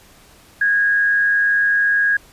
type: tone with frequency modulation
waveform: sine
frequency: 1643 Hz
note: G#6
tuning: 19 cents flat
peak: -13 dBFS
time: 0.61-2.17 s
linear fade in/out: 5 ms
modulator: 143 Hz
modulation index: 0.27
effects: pink hiss -48 dBFS RMS until 2.32 s + resampled to 32000 Hz